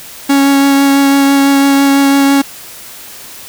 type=tone with vibrato; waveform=45% pulse; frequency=277.2 Hz; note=C#4; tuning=in tune; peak=-6 dBFS; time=0.29-2.42 s; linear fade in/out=10 ms; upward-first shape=triangle; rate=6 Hz; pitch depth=12 cents each way; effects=white hiss -31 dBFS RMS until 3.48 s